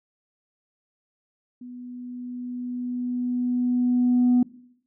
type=tone with level ramp; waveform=sine; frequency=246.9 Hz; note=B3; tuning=in tune; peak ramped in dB=-37 to -13 dBFS; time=1.61-4.43 s; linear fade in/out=5 ms; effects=noise-tail reverb RT60 0.7 s tail -21 dB re dry + tanh soft clip ceiling -13 dBFS